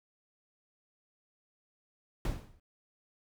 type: noise with exponential decay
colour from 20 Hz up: brown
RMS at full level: -28 dBFS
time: 2.25-2.6 s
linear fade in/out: 2 ms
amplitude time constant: 76 ms
effects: none